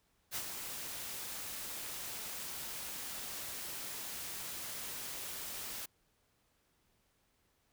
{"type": "noise with ADSR envelope", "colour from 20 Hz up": "white", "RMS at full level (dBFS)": -37, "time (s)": [0.31, 5.86], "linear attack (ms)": 49, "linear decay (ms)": 60, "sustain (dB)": -6, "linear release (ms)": 8, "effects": ["pink hiss -75 dBFS RMS until 7.72 s"]}